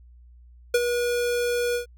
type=tone with ADSR envelope; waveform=square; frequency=482.6 Hz; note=B4; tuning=40 cents flat; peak=-16 dBFS; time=0.74-1.86 s; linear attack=6 ms; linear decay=41 ms; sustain=-7 dB; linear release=110 ms; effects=added 60 Hz sine -47 dBFS peak until 1.97 s